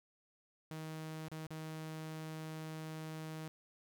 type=tone with dropouts; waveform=sawtooth; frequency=157.8 Hz; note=D#3; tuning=25 cents sharp; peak=-39 dBFS; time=0.71-3.48 s; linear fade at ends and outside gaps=0 ms; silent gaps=1.283-1.316 / 1.467-1.506 s; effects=none